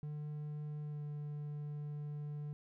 triangle tone with pitch glide, 149.5 to 147.78 Hz, D3 to D3, +31 to +11 cents, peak -38 dBFS, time 0.03-2.53 s, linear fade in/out 0 ms, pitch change -20 cents, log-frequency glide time 0.85-1 s, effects none

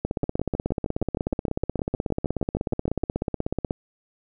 two click trains, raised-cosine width 2 ms, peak -11 / -13 dBFS, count 61 / 19, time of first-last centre 0.05-3.709 / 0.24-3.035 s, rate 16.4 / 6.44 Hz, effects none

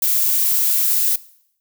violet noise, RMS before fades -17 dBFS, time 0.02-1.16 s, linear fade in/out 5 ms, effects noise-tail reverb RT60 0.7 s tail -20 dB re dry

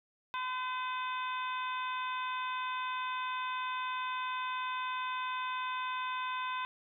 harmonic tone, 509 Hz, C5, 48 cents flat, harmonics 2 / 3 / 4 / 5 / 6 / 7, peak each -35 / -42 / -48 / -43 / -53 / -46 dBFS, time 0.34-6.65 s, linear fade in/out 0 ms, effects none

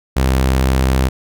sawtooth tone, 65.4 Hz, C2, in tune, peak -8 dBFS, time 0.16-1.09 s, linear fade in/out 10 ms, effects none

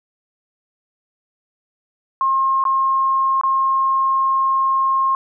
sine tone with dropouts, 1070 Hz, C6, 38 cents sharp, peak -14 dBFS, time 2.21-5.15 s, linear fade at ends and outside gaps 1 ms, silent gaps 2.64-2.652 / 3.412-3.435 s, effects none

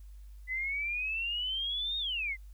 sine exponential two-way sweep, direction up then down, 1999 to 3729 to 2014 Hz, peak -31 dBFS, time 0.47-2.37 s, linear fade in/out 50 ms, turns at 1.98 s, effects added 50 Hz sine -46 dBFS peak until 2.53 s + white hiss -70 dBFS RMS until 2.53 s

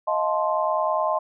sine chord, F dominant seventh, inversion third, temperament just, 628.6 / 698.5 / 873.1 / 1047.7 Hz, Eb5 / F5 / A5 / C6, +18 / 0 / -14 / +2 cents, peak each -24 / -29 / -27 / -25 dBFS, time 0.07-1.19 s, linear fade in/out 10 ms, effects none

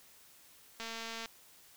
click train, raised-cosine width 0.2 ms, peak -25 dBFS, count 105, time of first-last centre 0.8-1.258 s, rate 227 Hz, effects white hiss -60 dBFS RMS until 1.76 s

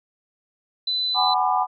sine tone, 4006 Hz, B7, 24 cents sharp, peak -21 dBFS, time 0.87-1.34 s, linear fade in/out 5 ms
sine chord, G# half-diminished seventh, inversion third, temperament just, 747.5 / 830.6 / 996.7 / 1196.1 Hz, F#5 / G#5 / B5 / D6, +17 / 0 / +16 / +31 cents, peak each -22 / -24 / -23 / -26 dBFS, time 1.14-1.67 s, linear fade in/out 50 ms
effects none

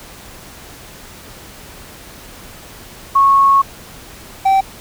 sine / triangle tone pair in turn, 1100 / 774.5 Hz, C#6 / G5, -14 / -21 cents, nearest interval tritone, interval 607 cents, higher first, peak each -7 dBFS, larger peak neither, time 3.15-3.62 / 4.45-4.61 s, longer first, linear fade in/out 10 ms, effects pink hiss -37 dBFS RMS until 4.8 s

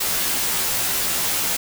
white noise with comb filter, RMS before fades -22 dBFS, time 0-1.57 s, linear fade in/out 10 ms, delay 14 ms, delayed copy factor -0.85, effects none

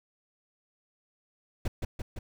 brown noise with echo, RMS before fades -28 dBFS, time 1.65-1.68 s, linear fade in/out 5 ms, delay 170 ms, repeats 3, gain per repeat -3 dB, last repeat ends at 2.19 s, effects none

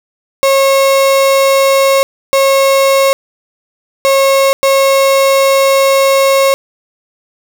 35% pulse tone bursts at uneven times, 544 Hz, C#5, 33 cents flat, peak -5 dBFS, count 4, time 0.43-2.03 / 2.33-3.13 / 4.05-4.53 / 4.63-6.54 s, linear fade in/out 0 ms, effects none

